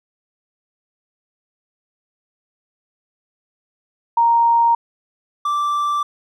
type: tone pair in turn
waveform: sine / triangle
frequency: 932 / 1171.3 Hz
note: A#5 / D6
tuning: -1 / -5 cents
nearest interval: major third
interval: 396 cents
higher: second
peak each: -11 / -15 dBFS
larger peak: first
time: 4.17-4.75 / 5.45-6.03 s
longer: neither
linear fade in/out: 5 ms
effects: none